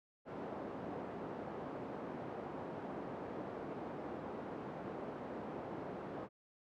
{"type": "band-pass noise", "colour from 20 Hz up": "pink", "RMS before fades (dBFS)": -45, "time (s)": [0.25, 6.29], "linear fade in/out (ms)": 50, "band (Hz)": [220, 820], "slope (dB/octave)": 12, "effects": []}